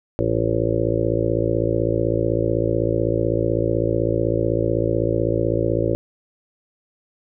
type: harmonic tone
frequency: 55.9 Hz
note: A1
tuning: 28 cents sharp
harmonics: 1 / 2 / 3 / 5 / 6 / 7 / 8 / 9 / 10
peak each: -30 / -24 / -30 / -30 / -24 / -26 / -29 / -25 / -26 dBFS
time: 0.19-5.95 s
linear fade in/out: 0 ms
effects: none